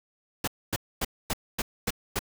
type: noise bursts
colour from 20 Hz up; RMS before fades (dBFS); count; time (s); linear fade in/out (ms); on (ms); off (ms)
pink; -28; 7; 0.44-2.192; 5; 36; 250
effects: none